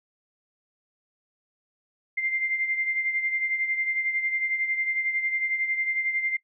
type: beating tone pair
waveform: sine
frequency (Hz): 2093 / 2104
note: C7 / C7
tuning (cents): 0 / +9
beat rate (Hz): 11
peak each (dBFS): -25 / -33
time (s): 2.17-6.37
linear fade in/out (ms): 10
effects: noise-tail reverb RT60 0.1 s tail -21 dB re dry